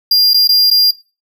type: tone with dropouts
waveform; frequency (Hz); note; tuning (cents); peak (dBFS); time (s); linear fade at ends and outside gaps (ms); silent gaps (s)
square; 4800; D8; +37; -7; 0.11-0.91; 5; 0.335-0.342 / 0.475-0.49 / 0.703-0.711
effects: noise-tail reverb RT60 0.3 s tail -20 dB re dry